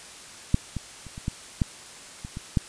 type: clicks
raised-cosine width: 5 ms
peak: -6 / -17 / -29 / -25 / -14 / -9 / -23 / -21 / -8 dBFS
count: 9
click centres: 0.544 / 0.767 / 1.067 / 1.179 / 1.281 / 1.618 / 2.249 / 2.371 / 2.572 s
effects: white hiss -44 dBFS RMS until 2.68 s + resampled to 22050 Hz